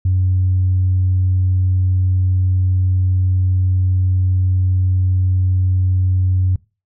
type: tone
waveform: sine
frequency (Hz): 92.5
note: F#2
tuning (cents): 0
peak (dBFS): -11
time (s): 0.05-6.56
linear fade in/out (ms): 5
effects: noise-tail reverb RT60 0.3 s tail -23 dB re dry + tanh soft clip ceiling -8 dBFS